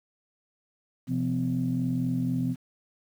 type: tone cluster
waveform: sine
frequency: 128.3 / 172.4 / 253.8 Hz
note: C3 / F3 / B3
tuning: -34 / -22 / +47 cents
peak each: -29 / -30 / -27 dBFS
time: 1.07-2.56 s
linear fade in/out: 50 ms
effects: tanh soft clip ceiling -17 dBFS + 9-bit